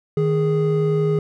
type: tone pair together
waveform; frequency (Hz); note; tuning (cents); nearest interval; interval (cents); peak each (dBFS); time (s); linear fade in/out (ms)
triangle; 155.56 / 415.3; D#3 / G#4; 0 / 0; octave + perfect fourth; 1700; -17; 0.17-1.19; 2
effects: none